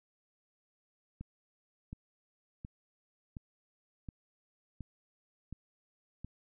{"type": "click train", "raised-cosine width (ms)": 5, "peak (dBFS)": -30, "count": 8, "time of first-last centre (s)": [1.21, 6.246], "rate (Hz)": 1.39, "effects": []}